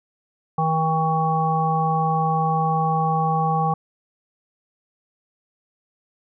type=harmonic tone; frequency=159.8 Hz; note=D#3; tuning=47 cents sharp; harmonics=1 / 3 / 5 / 7; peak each=-22 / -30 / -21 / -25 dBFS; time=0.58-3.74 s; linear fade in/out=5 ms; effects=none